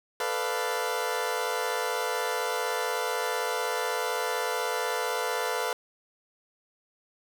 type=chord; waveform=20% pulse; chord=B half-diminished seventh; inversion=third; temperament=equal with one note detuned; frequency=440 / 495.9 / 587.3 / 698.5 Hz; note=A4 / B4 / D5 / F5; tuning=0 / +7 / 0 / 0 cents; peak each=-28 / -26 / -32 / -29 dBFS; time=0.2-5.73 s; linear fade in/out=2 ms; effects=none